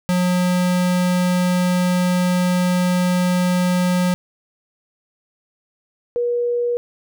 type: tone pair in turn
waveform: square / sine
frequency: 180 / 480.5 Hz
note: F#3 / B4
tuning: -47 / -48 cents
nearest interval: octave + perfect fourth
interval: 1699 cents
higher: second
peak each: -16 / -17 dBFS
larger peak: first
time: 0.09-4.14 / 6.16-6.77 s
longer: first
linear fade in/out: 0 ms
effects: none